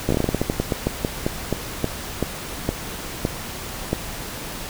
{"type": "slowing click train", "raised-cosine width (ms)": 2, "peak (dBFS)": -6, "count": 22, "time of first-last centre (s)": [0.09, 3.93], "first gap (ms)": 15, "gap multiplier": 1.21, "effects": ["pink hiss -32 dBFS RMS until 4.69 s"]}